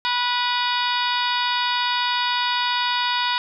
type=harmonic tone with a mistuned harmonic; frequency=489.6 Hz; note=B4; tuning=15 cents flat; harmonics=2 / 3 / 4 / 5 / 6 / 7 / 8 / 9 / 10; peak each=-23 / -28 / -31 / -31 / -30 / -31 / -28 / -32 / -34 dBFS; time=0.05-3.38 s; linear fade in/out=0 ms; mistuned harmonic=8; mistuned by=-73 cents; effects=none